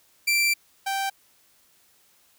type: tone pair in turn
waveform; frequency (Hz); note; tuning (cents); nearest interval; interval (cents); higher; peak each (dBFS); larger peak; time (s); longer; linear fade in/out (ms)
sawtooth; 2349 / 781.6; D7 / G5; 0 / -5; octave + perfect fifth; 1905; first; -16 / -21; first; 0.27-0.54 / 0.86-1.1; first; 10
effects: white hiss -61 dBFS RMS until 2.38 s